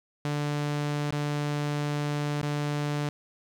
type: tone with dropouts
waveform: sawtooth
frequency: 146.83 Hz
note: D3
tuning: in tune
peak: -23 dBFS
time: 0.25-3.09 s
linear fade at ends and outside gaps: 0 ms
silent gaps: 1.107-1.125 / 2.415-2.429 s
effects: low-pass 7000 Hz 12 dB/octave + 9-bit